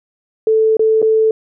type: tone with dropouts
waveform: sine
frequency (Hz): 440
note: A4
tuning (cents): 0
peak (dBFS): -9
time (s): 0.47-1.31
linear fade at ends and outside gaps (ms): 2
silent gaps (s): 0.769-0.794 / 1.018-1.026
effects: none